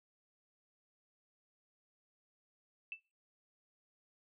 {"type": "tone with exponential decay", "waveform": "sine", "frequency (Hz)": 2650, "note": "E7", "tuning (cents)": 9, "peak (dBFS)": -36, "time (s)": [2.92, 3.01], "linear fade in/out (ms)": 1, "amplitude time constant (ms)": 18, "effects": ["noise-tail reverb RT60 0.4 s tail -26 dB re dry"]}